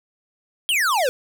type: exponential sweep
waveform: square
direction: down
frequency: 3322 to 476.2 Hz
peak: -18 dBFS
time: 0.69-1.09 s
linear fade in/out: 0 ms
effects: none